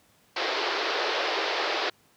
pink band-pass noise, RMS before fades -28 dBFS, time 0.36-1.9 s, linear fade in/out 5 ms, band 360 to 5000 Hz, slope 48 dB/octave, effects pink hiss -62 dBFS RMS until 2.16 s + high-pass 100 Hz 12 dB/octave

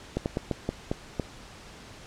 slowing click train, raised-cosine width 2 ms, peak -13 dBFS, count 7, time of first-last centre 0.17-1.197 s, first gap 89 ms, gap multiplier 1.26, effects pink hiss -47 dBFS RMS until 2.06 s + low-pass 7000 Hz 12 dB/octave

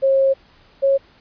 sine tone pair in turn, 540 / 547.2 Hz, C#5 / C#5, -45 / -23 cents, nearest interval unison, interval 22 cents, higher second, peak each -12 dBFS, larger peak neither, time 0.02-0.34 / 0.82-0.98 s, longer first, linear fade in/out 20 ms, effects pink hiss -52 dBFS RMS until 1.2 s + resampled to 11025 Hz

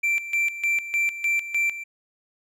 triangle tone with tremolo, 2349 Hz, D7, in tune, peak -18 dBFS, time 0.03-1.84 s, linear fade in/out 10 ms, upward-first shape square, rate 3.3 Hz, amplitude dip 75%, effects none

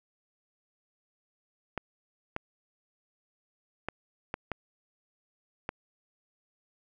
clicks, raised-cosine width 0.5 ms, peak -17 dBFS, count 6, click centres 1.777 / 2.364 / 3.886 / 4.341 / 4.517 / 5.691 s, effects none

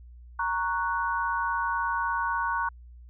sine chord, F# major, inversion first, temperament equal, 932.3 / 1108.7 / 1480 Hz, A#5 / C#6 / F#6, 0 / 0 / 0 cents, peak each -29 / -30 / -30 dBFS, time 0.39-2.69 s, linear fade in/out 5 ms, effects added 60 Hz sine -45 dBFS peak until 3.09 s

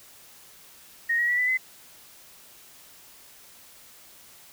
sine tone with pitch steps, 1864.7 / 1906.1 / 1948.4 / 1991.6 / 2036 Hz, A#6 / A#6 / B6 / B6 / C7, 0 / +38 / -24 / +14 / -48 cents, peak -21 dBFS, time 1.09-1.575 s, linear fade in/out 10 ms, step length 97 ms, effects white hiss -51 dBFS RMS until 4.52 s

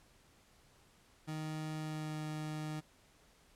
30% pulse tone with pitch glide, 155.56 to 153.86 Hz, D#3 to D#3, 0 to -19 cents, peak -36 dBFS, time 1.27-2.81 s, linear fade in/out 20 ms, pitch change -19 cents, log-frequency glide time 1.75-2.19 s, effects pink hiss -66 dBFS RMS until 3.55 s + low-pass 11000 Hz 12 dB/octave

